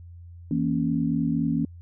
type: chord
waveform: sine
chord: A# diminished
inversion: second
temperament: equal with one note detuned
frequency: 164.15 / 233.1 / 277.2 Hz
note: E3 / A#3 / C#4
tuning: -7 / 0 / 0 cents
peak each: -26 dBFS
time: 0.51-1.65 s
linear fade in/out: 2 ms
effects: added 86 Hz sine -41 dBFS peak until 1.81 s